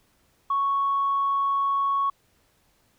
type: tone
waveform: sine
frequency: 1108.7 Hz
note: C#6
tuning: in tune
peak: -20 dBFS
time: 0.5-2.1 s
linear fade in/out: 5 ms
effects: tanh soft clip ceiling -16 dBFS + pink hiss -65 dBFS RMS until 2.98 s